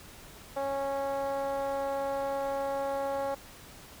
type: tone with band-pass filter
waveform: 10% pulse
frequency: 275.5 Hz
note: C#4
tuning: 11 cents flat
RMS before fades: -32 dBFS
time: 0.56-3.35 s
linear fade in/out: 10 ms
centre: 640 Hz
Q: 3.7
effects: pink hiss -50 dBFS RMS until 4 s